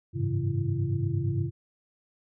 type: tone cluster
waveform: sine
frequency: 97.3 / 106 / 134.7 / 161.3 / 338.1 Hz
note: G2 / G#2 / C#3 / E3 / E4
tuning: -12 / +36 / -49 / -37 / +44 cents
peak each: -31 / -30 / -29 / -37 / -36 dBFS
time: 0.13-1.51 s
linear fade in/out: 50 ms
effects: none